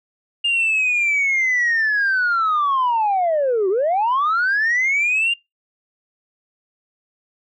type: linear two-way sweep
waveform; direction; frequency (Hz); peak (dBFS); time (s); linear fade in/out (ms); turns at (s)
sine; down then up; 2826 to 362.5 to 2826; -14; 0.44-5.34; 10; 3.69
effects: noise-tail reverb RT60 0.2 s tail -25 dB re dry + tanh soft clip ceiling -13 dBFS